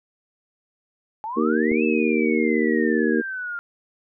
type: exponential two-way sweep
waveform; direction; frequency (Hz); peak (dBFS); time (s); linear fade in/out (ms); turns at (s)
sine; up then down; 842 to 2650 to 1393; -27; 1.24-3.59; 0; 1.83
type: harmonic tone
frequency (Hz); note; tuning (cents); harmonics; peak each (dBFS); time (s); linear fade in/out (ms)
77.78; D#2; 0; 3 / 4 / 5 / 6; -22 / -23 / -24 / -25; 1.36-3.22; 20
type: click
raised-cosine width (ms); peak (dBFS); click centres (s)
2; -20; 1.716
effects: none